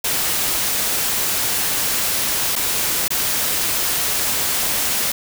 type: noise with dropouts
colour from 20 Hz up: white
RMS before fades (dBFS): -20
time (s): 0.04-5.12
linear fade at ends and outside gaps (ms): 5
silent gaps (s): 2.556-2.561 / 3.081-3.104
effects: none